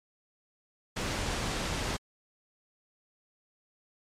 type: noise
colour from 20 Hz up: pink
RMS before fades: -32 dBFS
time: 0.96-1.97 s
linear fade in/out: 10 ms
effects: low-pass 7000 Hz 12 dB/octave + MP3 64 kbps